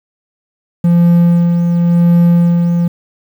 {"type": "tone with tremolo", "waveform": "triangle", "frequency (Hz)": 172, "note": "F3", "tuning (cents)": -26, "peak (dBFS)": -3, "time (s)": [0.84, 2.88], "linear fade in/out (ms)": 5, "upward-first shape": "sine", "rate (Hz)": 0.92, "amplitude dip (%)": 40, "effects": ["7-bit"]}